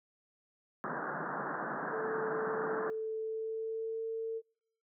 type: band-pass noise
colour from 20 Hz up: white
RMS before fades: -38 dBFS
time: 0.84-2.9 s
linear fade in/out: 0 ms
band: 140 to 1700 Hz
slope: 96 dB/octave
type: tone with pitch glide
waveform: sine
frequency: 440.3 to 449.8 Hz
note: A4 to A4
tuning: +1 to +38 cents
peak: -34 dBFS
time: 1.9-4.42 s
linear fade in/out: 50 ms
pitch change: +37 cents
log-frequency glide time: 3.17-4.07 s
effects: noise-tail reverb RT60 0.6 s tail -25 dB re dry